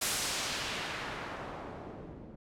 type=noise with low-pass filter sweep; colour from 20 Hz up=white; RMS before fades=-38 dBFS; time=0.01-2.36 s; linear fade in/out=10 ms; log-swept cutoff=11000 to 270 Hz; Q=0.8; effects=none